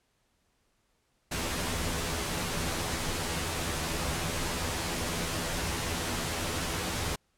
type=noise with comb filter; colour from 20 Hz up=pink; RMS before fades=-32 dBFS; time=1.31-7.16 s; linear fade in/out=10 ms; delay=12 ms; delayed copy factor=+0.7; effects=pink hiss -73 dBFS RMS until 7.37 s + low-pass 11000 Hz 12 dB/octave